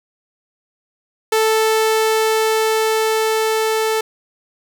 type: tone with level ramp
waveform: sawtooth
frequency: 440 Hz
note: A4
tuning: in tune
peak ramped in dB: -9 to -12 dBFS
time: 1.32-4.01 s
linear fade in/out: 5 ms
effects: none